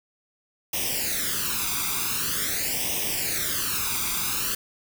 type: noise with flanger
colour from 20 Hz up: white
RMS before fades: -27 dBFS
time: 0.73-4.55 s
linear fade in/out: 5 ms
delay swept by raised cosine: 0.34 to 0.84 ms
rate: 0.45 Hz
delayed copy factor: +0.8
effects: none